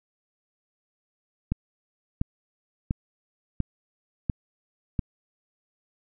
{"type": "click train", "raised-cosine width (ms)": 5, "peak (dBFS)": -12, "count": 6, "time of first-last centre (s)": [1.52, 4.992], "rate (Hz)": 1.44, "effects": []}